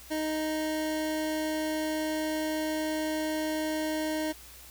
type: tone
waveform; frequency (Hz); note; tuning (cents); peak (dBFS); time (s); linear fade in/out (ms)
25% pulse; 311.1; D#4; 0; -25; 0.1-4.33; 20
effects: added 60 Hz sine -54 dBFS peak until 4.7 s + white hiss -50 dBFS RMS until 4.7 s